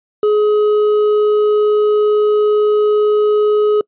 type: tone with hard clipping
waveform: triangle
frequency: 421.1 Hz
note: G#4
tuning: 24 cents sharp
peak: -11 dBFS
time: 0.23-3.81 s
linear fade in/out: 2 ms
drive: 8 dB
effects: noise-tail reverb RT60 0.1 s tail -26 dB re dry + resampled to 8000 Hz